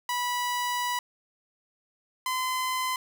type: tone pair in turn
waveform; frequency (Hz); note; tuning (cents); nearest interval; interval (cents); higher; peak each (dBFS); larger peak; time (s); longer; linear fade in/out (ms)
sawtooth; 980 / 1025.1; B5 / C6; -14 / -36; minor second; 78; second; -23; neither; 0.09-0.99 / 2.26-2.96; first; 2
effects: none